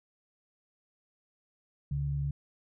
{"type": "tone pair together", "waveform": "sine", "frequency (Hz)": [70.85, 141.7], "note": ["C#2", "C#3"], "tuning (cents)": [38, 38], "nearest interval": "octave", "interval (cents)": 1200, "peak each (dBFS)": [-35, -30], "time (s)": [1.91, 2.31], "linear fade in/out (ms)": 5, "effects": []}